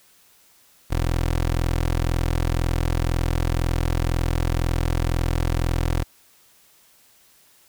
20% pulse tone, 41.98 Hz, E1, 32 cents sharp, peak -15 dBFS, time 0.9-6.04 s, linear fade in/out 20 ms, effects white hiss -56 dBFS RMS until 7.68 s

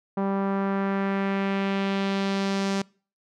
sawtooth tone with low-pass filter sweep, 196 Hz, G3, in tune, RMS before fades -26 dBFS, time 0.17-2.82 s, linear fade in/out 5 ms, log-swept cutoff 990 to 6200 Hz, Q 1.4, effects noise-tail reverb RT60 0.4 s tail -25 dB re dry

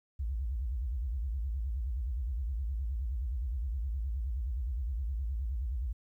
sine tone with vibrato, 61.3 Hz, B1, 12 cents flat, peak -31 dBFS, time 0.19-5.93 s, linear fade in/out 10 ms, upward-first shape sine, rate 9.6 Hz, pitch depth 270 cents each way, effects 12-bit

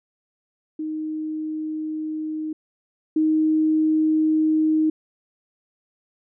sine tone pair in turn, 311.1 / 312.6 Hz, D#4 / D#4, 0 / +8 cents, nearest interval unison, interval 8 cents, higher second, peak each -25 / -16 dBFS, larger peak second, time 0.79-2.53 / 3.16-4.9 s, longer neither, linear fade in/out 5 ms, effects none

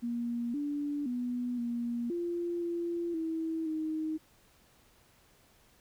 sine tone with pitch steps, 237.2 / 290.1 / 245.4 / 237.4 / 345.5 / 342.3 / 323.8 / 313.7 Hz, A#3 / D4 / B3 / A#3 / F4 / F4 / E4 / D#4, +30 / -21 / -11 / +32 / -19 / -35 / -31 / +14 cents, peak -31 dBFS, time 0.02-4.18 s, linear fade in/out 20 ms, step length 520 ms, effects pink hiss -64 dBFS RMS until 5.8 s

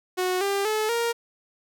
sawtooth tone with pitch steps, 366.9 / 397.8 / 431.3 / 467.6 Hz, F#4 / G4 / A4 / A#4, -15 / +25 / -35 / +5 cents, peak -19 dBFS, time 0.17-1.13 s, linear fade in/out 20 ms, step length 240 ms, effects none

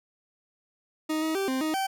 40% pulse tone with pitch steps, 312 / 316.9 / 390 / 261.6 / 312.8 / 773 Hz, D#4 / D#4 / G4 / C4 / D#4 / G5, +5 / +32 / -9 / 0 / +9 / -24 cents, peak -25 dBFS, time 1.09-1.87 s, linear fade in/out 10 ms, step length 130 ms, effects none

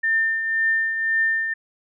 sine tone with tremolo, 1800 Hz, A6, 39 cents sharp, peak -16 dBFS, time 0.03-1.54 s, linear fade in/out 10 ms, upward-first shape triangle, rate 1.9 Hz, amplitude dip 55%, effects none

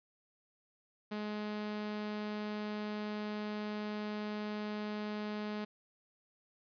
sawtooth tone, 210.5 Hz, G#3, 24 cents sharp, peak -33 dBFS, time 1.11-5.65 s, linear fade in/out 10 ms, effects resampled to 11025 Hz + 12-bit

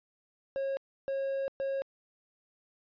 triangle tone bursts at uneven times, 544 Hz, C#5, 33 cents flat, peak -28 dBFS, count 3, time 0.56-0.77 / 1.08-1.48 / 1.6-1.82 s, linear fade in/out 0 ms, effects resampled to 11025 Hz

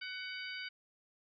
harmonic tone with a mistuned harmonic, 748 Hz, F#5, 19 cents sharp, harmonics 2 / 3 / 4 / 5 / 6, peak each -45 / -45 / -47 / -53 / -49 dBFS, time 0.01-0.69 s, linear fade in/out 10 ms, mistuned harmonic 6, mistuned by +68 cents, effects none

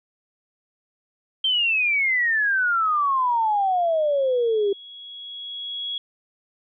sine exponential sweep, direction down, 3164 to 392 Hz, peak -18 dBFS, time 1.44-4.73 s, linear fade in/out 5 ms
sine tone with exponential growth, 3335 Hz, G#7, 7 cents sharp, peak -25 dBFS, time 2.85-5.98 s, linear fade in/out 2 ms, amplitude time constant 680 ms
effects none

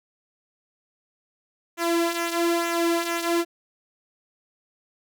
sawtooth tone with flanger, 339 Hz, E4, 49 cents sharp, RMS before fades -24 dBFS, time 1.77-3.45 s, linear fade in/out 50 ms, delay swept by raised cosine 0.21 to 3.21 ms, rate 1.1 Hz, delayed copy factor -0.6, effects none

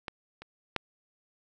clicks, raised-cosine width 0.3 ms, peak -19 / -28 / -12 dBFS, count 3, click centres 0.082 / 0.42 / 0.763 s, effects none

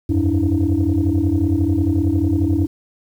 sine tone cluster, 85.1 / 96.2 / 287.9 / 322.7 Hz, F2 / G2 / D4 / E4, -44 / -32 / -34 / -37 cents, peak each -19 dBFS, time 0.09-2.67 s, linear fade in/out 10 ms, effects tanh soft clip ceiling -8 dBFS + 8-bit

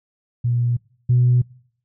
sine tone pair in turn, 120.3 / 123.4 Hz, B2 / B2, -45 / -1 cents, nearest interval unison, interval 44 cents, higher second, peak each -16 / -11 dBFS, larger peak second, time 0.44-0.77 / 1.09-1.42 s, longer neither, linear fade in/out 10 ms, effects noise-tail reverb RT60 0.6 s tail -24 dB re dry + tanh soft clip ceiling -8 dBFS

